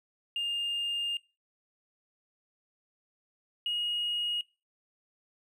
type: tone pair in turn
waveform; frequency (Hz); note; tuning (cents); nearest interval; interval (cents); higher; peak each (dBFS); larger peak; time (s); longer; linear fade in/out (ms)
triangle; 2816 / 2880; F7 / F#7; +14 / -47; unison; 39; second; -26 / -25; second; 0.36-1.17 / 3.66-4.41; first; 2
effects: noise-tail reverb RT60 0.3 s tail -25 dB re dry + tanh soft clip ceiling -26 dBFS